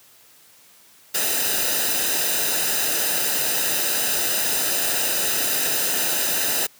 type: noise with comb filter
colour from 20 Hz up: white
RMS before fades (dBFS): -22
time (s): 1.14-6.67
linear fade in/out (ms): 10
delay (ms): 0.9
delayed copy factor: -0.65
effects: white hiss -52 dBFS RMS until 6.79 s + high-pass 80 Hz 12 dB/octave